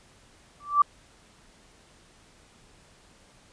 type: tone with exponential growth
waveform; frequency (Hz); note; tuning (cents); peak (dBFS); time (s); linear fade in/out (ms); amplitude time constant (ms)
sine; 1166; D6; -13; -12; 0.6-0.82; 5; 47
effects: pink hiss -57 dBFS RMS until 3.52 s + resampled to 22050 Hz